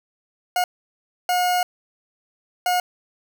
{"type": "tone bursts at uneven times", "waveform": "40% pulse", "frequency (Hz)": 720, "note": "F#5", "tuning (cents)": -47, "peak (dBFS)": -17, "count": 3, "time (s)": [[0.56, 0.64], [1.29, 1.63], [2.66, 2.8]], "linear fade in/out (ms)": 2, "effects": []}